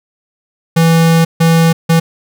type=tone bursts at uneven times; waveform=square; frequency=164.81 Hz; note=E3; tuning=in tune; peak=-7 dBFS; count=3; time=0.76-1.25 / 1.4-1.73 / 1.89-2 s; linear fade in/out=10 ms; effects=none